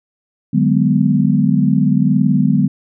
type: chord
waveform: sine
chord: G# half-diminished seventh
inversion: second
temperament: just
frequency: 149.51 / 186.89 / 207.7 / 249.2 Hz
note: D3 / F#3 / G#3 / B3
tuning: +31 / +18 / 0 / +16 cents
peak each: -16 dBFS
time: 0.53-2.68 s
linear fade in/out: 10 ms
effects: none